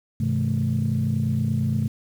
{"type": "tone cluster", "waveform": "sine", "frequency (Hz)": [102.3, 131.2, 163.2, 216.2], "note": ["G#2", "C3", "E3", "A3"], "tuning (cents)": [-26, 5, -17, -30], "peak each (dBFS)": [-25, -23, -30, -25], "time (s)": [0.2, 1.88], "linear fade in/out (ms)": 5, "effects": ["tanh soft clip ceiling -13 dBFS", "8-bit"]}